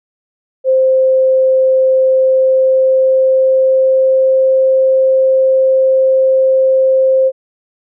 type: tone with pitch glide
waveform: sine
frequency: 523.3 to 526.6 Hz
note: C5 to C5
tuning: 0 to +11 cents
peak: -7 dBFS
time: 0.64-7.32 s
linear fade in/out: 50 ms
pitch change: +11 cents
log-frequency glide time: 2.04-4.52 s
effects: none